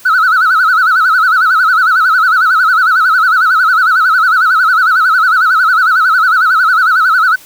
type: tone with vibrato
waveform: sine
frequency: 1390 Hz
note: F6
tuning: 9 cents flat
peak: -4 dBFS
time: 0.05-7.36 s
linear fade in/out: 10 ms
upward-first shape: sine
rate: 11 Hz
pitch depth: 160 cents each way
effects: tanh soft clip ceiling -4 dBFS + white hiss -38 dBFS RMS until 7.45 s